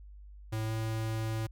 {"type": "tone with pitch glide", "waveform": "square", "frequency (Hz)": [110, 111.09], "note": ["A2", "A2"], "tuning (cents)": [0, 17], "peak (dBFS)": -32, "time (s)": [0.52, 1.47], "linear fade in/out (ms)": 10, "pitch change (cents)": 17, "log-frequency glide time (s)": [0.65, 0.72], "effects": ["added 50 Hz sine -47 dBFS peak until 1.51 s"]}